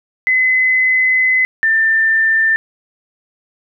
sine tone pair in turn, 2031 / 1787.6 Hz, B6 / A6, +48 / +27 cents, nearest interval major second, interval 221 cents, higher first, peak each -10 dBFS, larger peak neither, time 0.27-1.45 / 1.63-2.56 s, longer first, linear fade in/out 0 ms, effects none

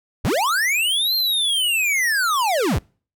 square linear two-way sweep, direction up then down, 30.87 to 4227 to 30.87 Hz, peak -18 dBFS, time 0.24-2.79 s, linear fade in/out 10 ms, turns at 1.15 s, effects noise-tail reverb RT60 0.4 s tail -26 dB re dry

